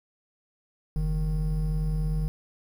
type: tone pair together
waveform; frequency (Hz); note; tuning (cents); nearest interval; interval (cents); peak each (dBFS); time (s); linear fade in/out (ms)
triangle; 46.25 / 155.56; F#1 / D#3; 0 / 0; octave + major sixth; 2100; -24 / -26; 0.96-2.28; 0
effects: 9-bit